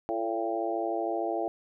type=harmonic tone with a mistuned harmonic; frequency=113.2 Hz; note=A2; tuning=50 cents sharp; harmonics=3 / 4 / 5 / 6 / 7; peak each=-33 / -36 / -36 / -32 / -35 dBFS; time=0.09-1.48 s; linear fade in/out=0 ms; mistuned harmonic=4; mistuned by=-35 cents; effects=none

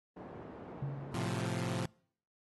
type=band-pass noise; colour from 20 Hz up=pink; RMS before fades=-48 dBFS; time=0.16-1.47 s; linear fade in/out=10 ms; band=150 to 790 Hz; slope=12 dB/octave
type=tone with exponential decay; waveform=sine; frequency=138.59 Hz; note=C#3; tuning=in tune; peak=-32 dBFS; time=0.82-1.61 s; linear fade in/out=5 ms; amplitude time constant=170 ms
type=chord; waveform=sawtooth; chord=F major; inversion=first; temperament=equal; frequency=110 / 130.81 / 174.61 Hz; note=A2 / C3 / F3; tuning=0 / 0 / 0 cents; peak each=-34 dBFS; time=1.14-1.86 s; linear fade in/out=5 ms
effects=noise-tail reverb RT60 0.6 s tail -26 dB re dry + AAC 32 kbps

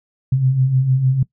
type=beating tone pair; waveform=sine; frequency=125.7 / 132.3 Hz; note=B2 / C3; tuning=+31 / +20 cents; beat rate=6.6 Hz; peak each=-22 / -13 dBFS; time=0.32-1.23 s; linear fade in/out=5 ms; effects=noise-tail reverb RT60 0.1 s tail -20 dB re dry

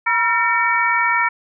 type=harmonic tone with a mistuned harmonic; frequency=454.4 Hz; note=A#4; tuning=44 cents flat; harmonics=2 / 3 / 4 / 5; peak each=-20 / -20 / -20 / -20 dBFS; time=0.06-1.29 s; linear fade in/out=10 ms; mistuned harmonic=2; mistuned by=+90 cents; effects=none

